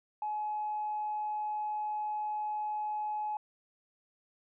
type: tone with tanh clipping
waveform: triangle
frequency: 847 Hz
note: G#5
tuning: 34 cents sharp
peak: -32 dBFS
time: 0.22-3.37 s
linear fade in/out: 2 ms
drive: 4 dB
effects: resampled to 8000 Hz